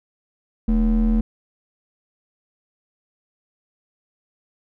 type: ring-modulated tone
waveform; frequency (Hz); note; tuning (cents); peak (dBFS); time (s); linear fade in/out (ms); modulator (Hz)
triangle; 130.81; C3; 0; -10; 0.68-1.21; 5; 90.2
effects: none